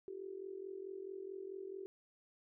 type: tone with amplitude modulation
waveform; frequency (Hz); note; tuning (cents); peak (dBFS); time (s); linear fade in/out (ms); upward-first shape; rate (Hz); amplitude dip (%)
sine; 385.2; G4; -30; -40; 0.08-1.86; 0; sine; 44.6; 80
effects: none